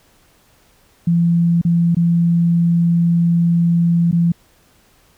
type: tone with dropouts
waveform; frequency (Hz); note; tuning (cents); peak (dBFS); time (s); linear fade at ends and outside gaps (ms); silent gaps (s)
sine; 170; F3; -46; -11; 1.07-4.32; 5; 1.615-1.649 / 1.948-1.967 / 4.114-4.126
effects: pink hiss -54 dBFS RMS until 5.17 s